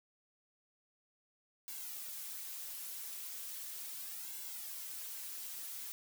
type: noise with flanger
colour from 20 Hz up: blue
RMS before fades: -45 dBFS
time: 1.68-5.92 s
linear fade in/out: 0 ms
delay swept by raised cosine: 1.6 to 5.6 ms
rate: 0.37 Hz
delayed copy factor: -1
effects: none